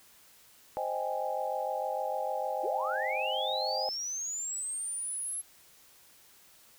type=chord; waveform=sine; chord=Ab major seventh; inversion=first; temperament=equal; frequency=523.3 / 622.3 / 784 / 830.6 Hz; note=C5 / Eb5 / G5 / Ab5; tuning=0 / 0 / 0 / 0 cents; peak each=-36 dBFS; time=0.77-3.89 s; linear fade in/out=0 ms
type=linear sweep; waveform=sine; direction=up; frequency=293.7 to 11175 Hz; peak=-33 dBFS; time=2.63-5.42 s; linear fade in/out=20 ms
effects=white hiss -59 dBFS RMS until 6.78 s